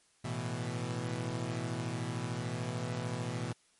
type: chord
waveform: sawtooth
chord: A suspended second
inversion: none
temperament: equal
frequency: 110 / 123.47 / 164.81 Hz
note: A2 / B2 / E3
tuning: 0 / 0 / 0 cents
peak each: -36 / -33 / -36 dBFS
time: 0.24-3.53 s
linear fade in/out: 10 ms
effects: white hiss -68 dBFS RMS until 3.79 s + MP3 48 kbps